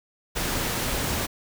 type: noise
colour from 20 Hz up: pink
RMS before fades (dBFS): -27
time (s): 0.35-1.27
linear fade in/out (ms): 20
effects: none